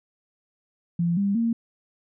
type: tone with pitch steps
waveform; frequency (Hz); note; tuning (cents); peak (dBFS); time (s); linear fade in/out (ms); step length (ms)
sine; 171 / 199.5 / 230.6; F3 / G3 / A#3; -36 / +31 / -19; -20; 0.99-1.53; 5; 180
effects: none